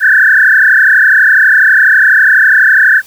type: tone with frequency modulation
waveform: sine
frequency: 1640 Hz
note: G#6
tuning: 22 cents flat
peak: -3 dBFS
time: 0-3.02 s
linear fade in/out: 50 ms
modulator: 32.1 Hz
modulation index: 4.6
effects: white hiss -39 dBFS RMS until 3.06 s